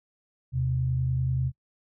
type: tone pair together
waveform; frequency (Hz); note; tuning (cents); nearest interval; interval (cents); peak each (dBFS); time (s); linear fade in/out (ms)
sine; 77.78 / 128.18; D#2 / C3; 0 / -35; major sixth; 865; -31 / -24; 0.52-1.52; 50
effects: noise-tail reverb RT60 0.1 s tail -25 dB re dry